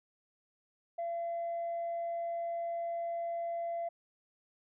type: tone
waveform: sine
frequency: 680 Hz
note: F5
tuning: 46 cents flat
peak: -32 dBFS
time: 0.98-3.89 s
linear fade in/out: 10 ms
effects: tanh soft clip ceiling -31 dBFS